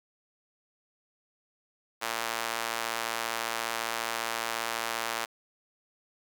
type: tone with high-pass filter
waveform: sawtooth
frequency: 114.7 Hz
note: A#2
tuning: 28 cents flat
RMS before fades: -33 dBFS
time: 2.01-5.26 s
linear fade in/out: 20 ms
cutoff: 920 Hz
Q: 0.84
effects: none